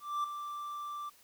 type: tone with ADSR envelope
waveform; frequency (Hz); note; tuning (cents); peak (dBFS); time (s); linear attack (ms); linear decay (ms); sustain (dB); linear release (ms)
triangle; 1175; D6; +1; -27; 0-1.1; 240; 4; -9; 16
effects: white hiss -62 dBFS RMS until 1.23 s

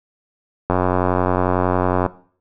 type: click train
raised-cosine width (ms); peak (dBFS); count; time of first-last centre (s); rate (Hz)
1; -3; 125; 0.7-2.063; 91
effects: noise-tail reverb RT60 0.5 s tail -18 dB re dry

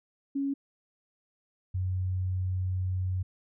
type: tone pair in turn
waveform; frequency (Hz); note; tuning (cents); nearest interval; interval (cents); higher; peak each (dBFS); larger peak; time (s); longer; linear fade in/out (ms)
sine; 277.2 / 92.5; C#4 / F#2; 0 / 0; octave + perfect fifth; 1900; first; -27 / -27; neither; 0.35-0.54 / 1.74-3.23; second; 10
effects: none

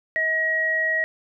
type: tone pair together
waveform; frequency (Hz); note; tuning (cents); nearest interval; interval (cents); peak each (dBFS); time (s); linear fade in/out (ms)
sine; 637.4 / 1900; D#5 / A#6; +42 / +33; octave + perfect fifth; 1891; -29 / -20; 0.16-1.04; 0
effects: none

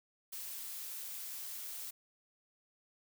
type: noise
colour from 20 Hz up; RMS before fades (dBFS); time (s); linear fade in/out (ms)
blue; -44; 0.32-1.91; 10
effects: none

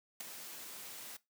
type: noise with ADSR envelope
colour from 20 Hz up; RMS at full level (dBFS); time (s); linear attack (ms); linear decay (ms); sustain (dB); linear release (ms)
white; -38; 0.2-1.17; 8; 5; -10; 6
effects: noise-tail reverb RT60 0.2 s tail -19 dB re dry + high-pass 150 Hz 12 dB/octave

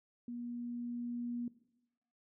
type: tone with level ramp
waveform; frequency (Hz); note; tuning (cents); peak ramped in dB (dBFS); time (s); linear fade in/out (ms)
sine; 240; B3; -49; -40 to -36; 0.28-1.48; 2
effects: noise-tail reverb RT60 0.9 s tail -18 dB re dry

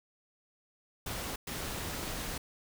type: noise bursts at uneven times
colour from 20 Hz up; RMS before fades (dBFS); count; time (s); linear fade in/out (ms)
pink; -38; 2; 1.06-1.36 / 1.47-2.38; 5
effects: none

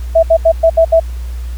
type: tone bursts at uneven times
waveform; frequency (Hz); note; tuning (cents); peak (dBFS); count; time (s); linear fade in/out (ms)
sine; 656; E5; -9; -4; 6; 0.15-0.23 / 0.3-0.37 / 0.45-0.52 / 0.63-0.7 / 0.77-0.85 / 0.92-1; 10
effects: added 60 Hz sine -19 dBFS peak until 1.57 s + pink hiss -41 dBFS RMS until 1.57 s

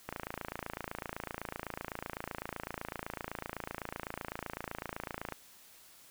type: click train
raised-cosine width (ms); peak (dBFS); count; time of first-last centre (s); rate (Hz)
0.5; -22; 147; 0.09-5.323; 27.9
effects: white hiss -58 dBFS RMS until 6.1 s

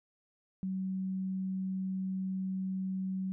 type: tone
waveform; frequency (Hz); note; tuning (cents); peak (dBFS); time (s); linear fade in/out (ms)
sine; 189; F#3; +37; -32; 0.63-3.32; 0
effects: none

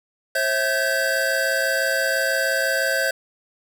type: tone cluster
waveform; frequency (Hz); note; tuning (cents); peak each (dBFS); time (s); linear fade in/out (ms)
square; 538 / 655 / 1548 / 1676; C5 / E5 / G6 / G#6; +48 / -11 / -22 / +15; -26 / -27 / -23 / -30; 0.35-3.11; 5
effects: none

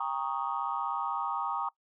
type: chord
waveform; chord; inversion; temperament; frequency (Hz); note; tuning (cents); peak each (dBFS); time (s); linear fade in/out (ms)
sine; Eb dominant seventh; first; equal with one note detuned; 796.8 / 932.3 / 1108.7 / 1244.5; G5 / Bb5 / Db6 / Eb6; +28 / 0 / 0 / 0; -36 / -34 / -36 / -35; 0-1.69; 5
effects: noise-tail reverb RT60 0.1 s tail -22 dB re dry + tanh soft clip ceiling -19 dBFS

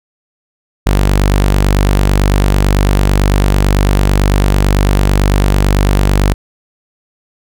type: tone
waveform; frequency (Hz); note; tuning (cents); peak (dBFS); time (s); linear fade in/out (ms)
sawtooth; 49; G1; 0; -4; 0.86-6.34; 10
effects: none

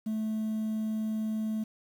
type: tone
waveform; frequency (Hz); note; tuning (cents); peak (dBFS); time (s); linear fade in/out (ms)
sine; 217.9; A3; -17; -26; 0.06-1.64; 10
effects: tanh soft clip ceiling -28 dBFS + 9-bit

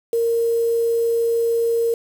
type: tone with quantisation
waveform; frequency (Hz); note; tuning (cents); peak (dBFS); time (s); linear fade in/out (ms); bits
sine; 463.2; A#4; -11; -16; 0.13-1.94; 2; 6
effects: none

